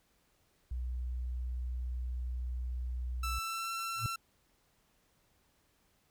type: tone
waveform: sine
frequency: 61.74 Hz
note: B1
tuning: in tune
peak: -34 dBFS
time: 0.71-3.39 s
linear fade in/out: 5 ms
type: tone with pitch glide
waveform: sawtooth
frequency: 1325 to 1347.4 Hz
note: E6 to E6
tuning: +9 to +38 cents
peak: -32 dBFS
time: 3.23-4.16 s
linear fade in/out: 5 ms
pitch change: +29 cents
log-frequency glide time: 3.34-3.7 s
type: tone with exponential growth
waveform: sine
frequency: 113.3 Hz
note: A#2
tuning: 49 cents flat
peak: -27 dBFS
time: 3.95-4.06 s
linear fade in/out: 0 ms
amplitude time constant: 23 ms
effects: pink hiss -72 dBFS RMS until 6.1 s